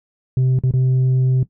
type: tone with dropouts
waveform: sine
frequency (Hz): 129.2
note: C3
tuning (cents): -21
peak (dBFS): -10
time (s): 0.37-1.43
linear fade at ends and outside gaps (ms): 2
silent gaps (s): 0.589-0.636 / 0.711-0.737
effects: noise-tail reverb RT60 0.1 s tail -17 dB re dry + tanh soft clip ceiling -12 dBFS